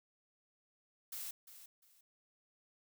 blue noise with echo, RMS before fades -44 dBFS, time 1.12-1.31 s, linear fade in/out 5 ms, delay 350 ms, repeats 2, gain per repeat -12 dB, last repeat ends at 2.01 s, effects none

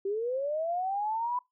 sine linear sweep, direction up, 382 to 1000 Hz, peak -28 dBFS, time 0.05-1.39 s, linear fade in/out 5 ms, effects noise-tail reverb RT60 0.2 s tail -21 dB re dry

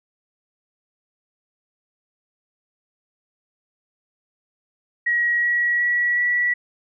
sine tone with pitch steps, 1906 / 1919.3 / 1932.6 / 1946 Hz, A#6 / B6 / B6 / B6, +38 / -50 / -38 / -26 cents, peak -17 dBFS, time 5.06-6.54 s, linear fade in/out 10 ms, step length 370 ms, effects none

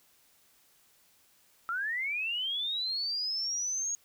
sine linear sweep, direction up, 1318.5 to 6645 Hz, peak -30 dBFS, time 1.69-3.95 s, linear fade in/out 0 ms, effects white hiss -65 dBFS RMS until 4.04 s

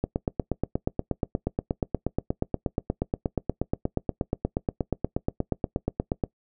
click train, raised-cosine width 2 ms, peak -11 dBFS, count 53, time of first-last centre 0.04-6.238 s, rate 8.39 Hz, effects noise-tail reverb RT60 0.1 s tail -21 dB re dry

